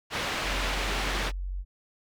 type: low-pass noise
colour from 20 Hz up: white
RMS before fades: -31 dBFS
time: 0.1-1.32 s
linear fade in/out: 50 ms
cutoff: 2900 Hz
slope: 12 dB/octave
type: tone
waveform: sine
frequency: 46.07 Hz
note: F#1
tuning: 7 cents flat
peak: -30 dBFS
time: 0.42-1.65 s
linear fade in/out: 50 ms
effects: none